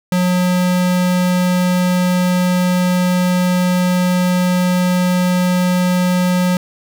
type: tone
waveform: square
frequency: 180.6 Hz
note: F#3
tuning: 42 cents flat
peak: -13 dBFS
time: 0.12-6.57 s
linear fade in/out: 2 ms
effects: none